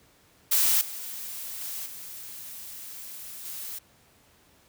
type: noise with level steps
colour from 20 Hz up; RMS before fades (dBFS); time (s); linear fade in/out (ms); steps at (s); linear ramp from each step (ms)
blue; -22 / -37 / -35 / -41 / -37; 0.51-3.79; 10; 0.81 / 1.61 / 1.86 / 3.45; 2
effects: pink hiss -60 dBFS RMS until 4.68 s + high-pass 60 Hz 12 dB/octave